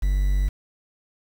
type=tone with quantisation; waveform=triangle; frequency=48.28 Hz; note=G1; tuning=26 cents flat; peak=-16 dBFS; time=0.02-0.49 s; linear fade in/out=10 ms; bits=7; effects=none